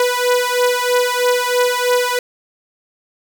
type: beating tone pair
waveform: sawtooth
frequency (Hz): 491.8 / 494.9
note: B4 / B4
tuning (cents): -7 / +4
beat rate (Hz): 3.1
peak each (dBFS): -13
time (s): 0-2.19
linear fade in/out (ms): 2
effects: none